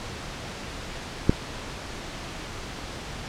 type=click; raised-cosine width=3 ms; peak=-3 dBFS; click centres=1.295 s; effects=pink hiss -36 dBFS RMS until 3.28 s + low-pass 6000 Hz 12 dB/octave